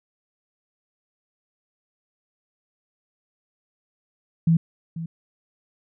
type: tone with echo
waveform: sine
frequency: 164.81 Hz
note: E3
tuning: in tune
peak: -14 dBFS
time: 4.47-4.57 s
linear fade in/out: 5 ms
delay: 490 ms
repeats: 1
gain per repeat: -14 dB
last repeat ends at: 5.06 s
effects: none